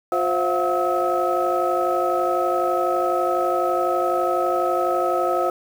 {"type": "tone cluster", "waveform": "sine", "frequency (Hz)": [356.3, 525, 673, 725, 1287], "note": ["F4", "C5", "E5", "F#5", "E6"], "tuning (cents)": [35, 6, 36, -35, -42], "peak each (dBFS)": -24, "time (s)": [0.12, 5.5], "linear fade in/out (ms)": 2, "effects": ["tanh soft clip ceiling -10 dBFS", "7-bit"]}